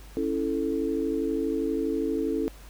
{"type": "chord", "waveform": "sine", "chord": "A major", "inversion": "first", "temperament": "equal", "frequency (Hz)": [277.2, 329.6, 440], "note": ["C#4", "E4", "A4"], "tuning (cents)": [0, 0, 0], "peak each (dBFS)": -29, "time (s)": [0.17, 2.48], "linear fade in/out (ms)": 0, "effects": ["added 50 Hz sine -44 dBFS peak until 2.69 s", "pink hiss -52 dBFS RMS until 2.69 s"]}